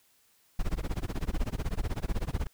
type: noise with tremolo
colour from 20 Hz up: brown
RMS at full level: -27 dBFS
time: 0.59-2.47 s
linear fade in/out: 2 ms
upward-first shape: sine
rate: 16 Hz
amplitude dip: 100%
effects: white hiss -66 dBFS RMS until 2.53 s